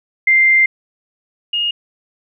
sine tone pair in turn, 2093 / 2853 Hz, C7 / F7, 0 / +36 cents, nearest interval perfect fourth, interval 536 cents, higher second, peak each -8 / -15 dBFS, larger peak first, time 0.27-0.66 / 1.53-1.71 s, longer first, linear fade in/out 5 ms, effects none

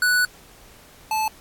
square tone pair in turn, 1480 / 870.9 Hz, F#6 / A5, 0 / -18 cents, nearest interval major sixth, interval 918 cents, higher first, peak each -17 / -21 dBFS, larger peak first, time 0.02-0.25 / 1.11-1.28 s, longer first, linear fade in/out 2 ms, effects pink hiss -49 dBFS RMS until 1.4 s + AAC 64 kbps

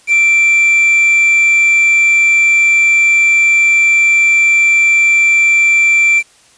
triangle tone with quantisation, 2349 Hz, D7, in tune, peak -5 dBFS, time 0.07-6.23 s, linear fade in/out 50 ms, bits 5, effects white hiss -47 dBFS RMS until 6.57 s + resampled to 22050 Hz

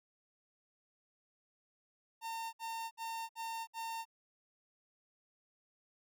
45% pulse tone bursts, 909 Hz, A#5, 44 cents flat, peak -39 dBFS, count 5, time 2.21-4.054 s, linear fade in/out 50 ms, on 320 ms, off 61 ms, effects none

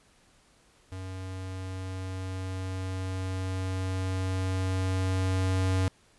square tone with level ramp, 93.8 Hz, F#2, 24 cents sharp, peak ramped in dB -37 to -24 dBFS, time 0.92-5.88 s, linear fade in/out 0 ms, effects pink hiss -62 dBFS RMS until 6.18 s + resampled to 24000 Hz

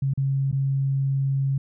sine tone with dropouts, 136.4 Hz, C#3, 28 cents flat, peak -20 dBFS, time 0.02-1.58 s, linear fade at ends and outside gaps 5 ms, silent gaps 0.137-0.175 / 0.515-0.526 s, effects none

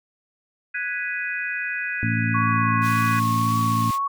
sine chord, G# minor seventh, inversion third, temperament equal, 1480 / 1661.2 / 1975.5 / 2489 Hz, F#6 / G#6 / B6 / D#7, 0 / 0 / 0 / 0 cents, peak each -30 / -29 / -32 / -30 dBFS, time 0.74-3.2 s, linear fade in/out 10 ms
harmonic tone, 56.3 Hz, A1, 40 cents sharp, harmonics 2 / 3 / 4 / 5, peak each -23 / -31 / -26 / -31 dBFS, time 2.03-3.91 s, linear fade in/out 0 ms
sine tone with vibrato, 1108.7 Hz, C#6, in tune, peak -21 dBFS, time 2.34-4.08 s, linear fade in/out 10 ms, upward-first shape sine, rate 1.8 Hz, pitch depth 23 cents each way
pink high-pass noise, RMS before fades -37 dBFS, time 2.81-3.99 s, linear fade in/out 50 ms, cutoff 2000 Hz, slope 24 dB/octave
effects none

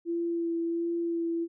sine tone with vibrato, 337.1 Hz, E4, 39 cents sharp, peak -27 dBFS, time 0.05-1.48 s, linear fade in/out 50 ms, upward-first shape sine, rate 1.4 Hz, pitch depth 15 cents each way, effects none

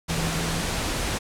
sine tone in noise, 164.1 Hz, E3, 8 cents flat, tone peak -29 dBFS, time 0.08-0.62 s, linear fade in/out 20 ms, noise pink, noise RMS -27 dBFS, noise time 0.08-1.19 s, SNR -5 dB, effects low-pass 10000 Hz 12 dB/octave

